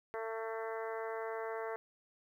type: harmonic tone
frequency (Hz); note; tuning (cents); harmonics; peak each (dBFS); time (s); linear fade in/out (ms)
223.9; A3; +30; 2 / 3 / 4 / 5 / 6 / 7 / 8 / 9; -40 / -44 / -46 / -48 / -50 / -51 / -52 / -53; 0.14-1.76; 0
effects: 12-bit